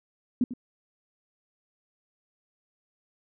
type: tone with echo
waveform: sine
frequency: 246.9 Hz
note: B3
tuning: in tune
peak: -19 dBFS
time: 0.41-0.44 s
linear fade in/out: 2 ms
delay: 97 ms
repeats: 1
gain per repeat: -13 dB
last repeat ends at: 0.537 s
effects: none